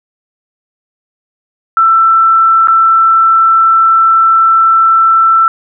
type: tone with dropouts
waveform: sine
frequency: 1334 Hz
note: E6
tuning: 20 cents sharp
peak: -4 dBFS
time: 1.77-5.48 s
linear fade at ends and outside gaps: 1 ms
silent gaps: 2.673-2.683 s
effects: none